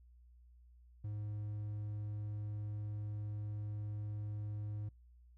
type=tone; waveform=triangle; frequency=104.8 Hz; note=G#2; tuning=16 cents sharp; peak=-37 dBFS; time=1.04-4.89 s; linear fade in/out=5 ms; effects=noise-tail reverb RT60 0.2 s tail -25 dB re dry + added 60 Hz sine -59 dBFS peak until 5.37 s